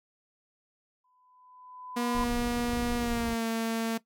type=tone with exponential growth; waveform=sine; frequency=1003 Hz; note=B5; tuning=26 cents sharp; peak=-30 dBFS; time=1.04-2.24 s; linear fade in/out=5 ms; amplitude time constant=260 ms
type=tone with pitch glide; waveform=sawtooth; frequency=240 to 226.7 Hz; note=B3 to A#3; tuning=-49 to -48 cents; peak=-24 dBFS; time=1.96-3.98 s; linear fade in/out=10 ms; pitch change=-99 cents; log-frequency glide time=2.96-3.46 s
type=noise; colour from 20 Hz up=brown; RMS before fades=-37 dBFS; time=2.14-3.35 s; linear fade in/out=20 ms
effects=noise-tail reverb RT60 0.1 s tail -17 dB re dry